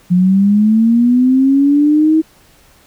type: linear sweep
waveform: sine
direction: up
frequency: 176.1 to 320.4 Hz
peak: -7 dBFS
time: 0.1-2.22 s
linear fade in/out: 20 ms
effects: pink hiss -48 dBFS RMS until 2.86 s